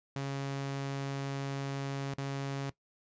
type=tone with dropouts; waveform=sawtooth; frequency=138 Hz; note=C#3; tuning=7 cents flat; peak=-30 dBFS; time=0.16-2.7 s; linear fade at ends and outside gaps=2 ms; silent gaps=2.139-2.182 s; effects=noise-tail reverb RT60 0.1 s tail -18 dB re dry + resampled to 16000 Hz